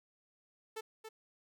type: tone with echo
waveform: sawtooth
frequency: 440 Hz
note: A4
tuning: in tune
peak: -36 dBFS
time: 0.76-0.81 s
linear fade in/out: 10 ms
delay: 280 ms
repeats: 1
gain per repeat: -6 dB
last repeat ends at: 1.09 s
effects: none